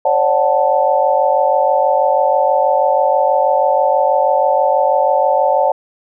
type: chord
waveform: sine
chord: D major seventh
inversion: third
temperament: equal with one note detuned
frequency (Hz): 541.1 / 587.3 / 740 / 880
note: C#5 / D5 / F#5 / A5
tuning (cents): -42 / 0 / 0 / 0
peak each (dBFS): -16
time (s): 0.05-5.72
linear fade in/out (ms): 5
effects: none